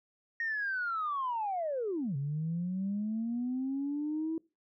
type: linear two-way sweep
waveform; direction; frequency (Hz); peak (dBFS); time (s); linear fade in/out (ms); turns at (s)
sine; down then up; 1869 to 135.4 to 327.4; -30; 0.4-4.38; 2; 2.16
effects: noise-tail reverb RT60 0.3 s tail -24 dB re dry + tanh soft clip ceiling -26 dBFS